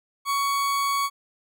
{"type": "tone", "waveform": "40% pulse", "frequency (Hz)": 1119, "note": "C#6", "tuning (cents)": 16, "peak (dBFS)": -21, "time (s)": [0.25, 1.1], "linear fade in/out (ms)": 50, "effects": []}